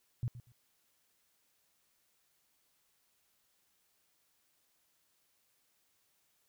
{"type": "tone with echo", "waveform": "sine", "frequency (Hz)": 120.9, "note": "B2", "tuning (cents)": -36, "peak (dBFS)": -31, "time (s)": [0.23, 0.28], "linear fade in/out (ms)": 0, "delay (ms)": 120, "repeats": 2, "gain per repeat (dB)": -14, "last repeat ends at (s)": 0.52, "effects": ["white hiss -75 dBFS RMS until 6.48 s"]}